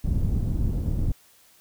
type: low-pass noise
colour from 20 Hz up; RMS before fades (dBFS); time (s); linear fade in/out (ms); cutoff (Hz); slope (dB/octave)
pink; -24; 0.04-1.12; 5; 160; 12
effects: white hiss -57 dBFS RMS until 1.6 s